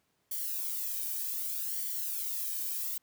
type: noise with flanger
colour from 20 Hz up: violet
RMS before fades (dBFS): -35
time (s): 0.31-2.98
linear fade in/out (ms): 5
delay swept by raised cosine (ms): 0.77 to 1.48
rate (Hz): 0.65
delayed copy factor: -0.7
effects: pink hiss -75 dBFS RMS until 3.02 s + high-pass 100 Hz 12 dB/octave